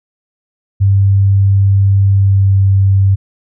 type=tone with pitch glide; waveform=sine; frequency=98.4 to 97.38 Hz; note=G2 to G2; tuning=+7 to -11 cents; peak=-6 dBFS; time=0.8-3.16 s; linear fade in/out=20 ms; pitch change=-18 cents; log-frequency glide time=2.12-2.56 s; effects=none